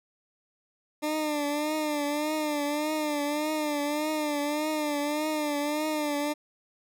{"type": "tone with vibrato", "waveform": "20% pulse", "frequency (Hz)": 299.3, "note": "D4", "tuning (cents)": 33, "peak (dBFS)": -22, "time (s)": [1.02, 6.34], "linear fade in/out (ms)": 20, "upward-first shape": "triangle", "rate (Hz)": 1.7, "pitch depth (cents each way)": 72, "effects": []}